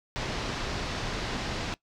pink low-pass noise, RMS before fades -33 dBFS, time 0.16-1.74 s, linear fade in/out 0 ms, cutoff 5600 Hz, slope 24 dB/octave, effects noise-tail reverb RT60 0.1 s tail -19 dB re dry

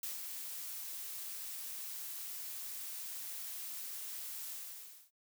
blue noise with ADSR envelope, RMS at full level -40 dBFS, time 0.03-5.11 s, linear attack 3 ms, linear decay 150 ms, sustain -4 dB, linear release 610 ms, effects noise-tail reverb RT60 0.1 s tail -22 dB re dry

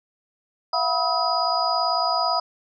sine tone cluster, 673 / 731 / 979 / 1276 / 4930 Hz, E5 / F#5 / B5 / D#6 / D#8, +36 / -21 / -15 / +43 / -17 cents, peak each -26 dBFS, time 0.73-2.4 s, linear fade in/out 5 ms, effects none

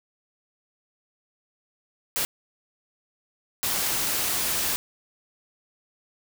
white noise bursts at uneven times, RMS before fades -26 dBFS, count 2, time 2.16-2.25 / 3.63-4.76 s, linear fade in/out 0 ms, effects none

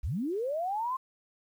sine linear sweep, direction up, 43.05 to 1071 Hz, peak -29 dBFS, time 0.03-0.97 s, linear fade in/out 10 ms, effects 10-bit

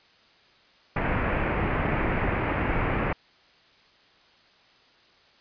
pink low-pass noise, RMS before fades -26 dBFS, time 0.96-3.13 s, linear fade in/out 5 ms, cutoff 2500 Hz, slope 48 dB/octave, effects white hiss -58 dBFS RMS until 5.4 s + resampled to 11025 Hz

